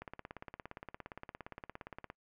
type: click train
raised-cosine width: 0.5 ms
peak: -29 dBFS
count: 37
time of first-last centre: 0.02-2.101 s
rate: 17.3 Hz
effects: noise-tail reverb RT60 0.1 s tail -24 dB re dry